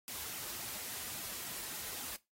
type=noise with flanger; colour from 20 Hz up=white; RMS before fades=-43 dBFS; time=0.08-2.16 s; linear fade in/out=0 ms; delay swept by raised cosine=1.7 to 7.7 ms; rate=3.6 Hz; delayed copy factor=-0.9; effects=noise-tail reverb RT60 0.2 s tail -18 dB re dry + AAC 48 kbps